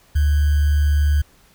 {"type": "tone with sample-and-hold", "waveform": "sine", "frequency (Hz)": 73.42, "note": "D2", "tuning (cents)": 0, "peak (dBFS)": -13, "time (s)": [0.15, 1.22], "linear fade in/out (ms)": 10, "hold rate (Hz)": 1575, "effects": ["pink hiss -54 dBFS RMS until 1.54 s"]}